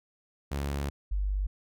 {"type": "tone pair in turn", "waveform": ["sawtooth", "sine"], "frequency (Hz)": [70.5, 49.09], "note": ["C#2", "G1"], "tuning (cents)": [30, 3], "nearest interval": "tritone", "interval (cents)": 627, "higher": "first", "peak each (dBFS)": -26, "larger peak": "neither", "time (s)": [[0.51, 0.9], [1.11, 1.47]], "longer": "first", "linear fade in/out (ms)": 10, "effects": []}